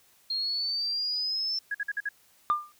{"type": "exponential sweep", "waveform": "sine", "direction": "up", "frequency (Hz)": [4217, 5350], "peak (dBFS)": -27, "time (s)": [0.3, 1.59], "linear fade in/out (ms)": 5}
{"type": "tone bursts", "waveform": "sine", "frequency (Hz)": 1661.2, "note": "G#6", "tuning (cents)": 0, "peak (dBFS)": -27, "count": 5, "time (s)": [1.71, 2.09], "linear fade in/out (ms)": 5, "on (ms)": 36, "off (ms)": 50}
{"type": "tone with exponential decay", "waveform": "sine", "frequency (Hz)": 1199, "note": "D6", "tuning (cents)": 36, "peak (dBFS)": -17, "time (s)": [2.5, 2.72], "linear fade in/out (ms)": 0, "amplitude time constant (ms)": 47}
{"effects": ["tanh soft clip ceiling -16 dBFS", "white hiss -62 dBFS RMS until 2.79 s"]}